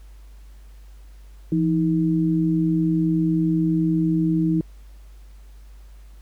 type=tone pair together; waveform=sine; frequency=168.7 / 316.6 Hz; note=E3 / D#4; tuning=+40 / +30 cents; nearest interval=major seventh; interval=1090 cents; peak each=-20 dBFS; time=1.52-4.61 s; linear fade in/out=2 ms; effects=added 50 Hz sine -41 dBFS peak until 6.21 s + pink hiss -59 dBFS RMS until 6.21 s